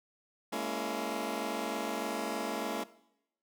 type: chord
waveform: 15% pulse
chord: A# half-diminished seventh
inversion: third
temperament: just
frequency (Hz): 209.8 / 233.1 / 279.7 / 335.6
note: G#3 / A#3 / C#4 / E4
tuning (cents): +18 / 0 / +16 / +31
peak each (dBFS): -33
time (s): 0.52-2.84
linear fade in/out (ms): 10
effects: noise-tail reverb RT60 0.8 s tail -18 dB re dry